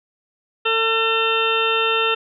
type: harmonic tone with a mistuned harmonic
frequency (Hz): 450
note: A4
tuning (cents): +39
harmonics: 1 / 2 / 3 / 4 / 6 / 7 / 8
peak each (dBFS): -22 / -29 / -22 / -30 / -21 / -27 / -27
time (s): 0.65-2.15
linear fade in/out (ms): 10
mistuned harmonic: 7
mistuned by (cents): -34
effects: none